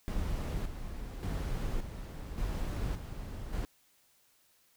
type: noise with tremolo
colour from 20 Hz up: brown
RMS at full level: -34 dBFS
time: 0.08-3.65 s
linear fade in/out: 0 ms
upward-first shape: square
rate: 0.87 Hz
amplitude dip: 55%
effects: white hiss -68 dBFS RMS until 4.76 s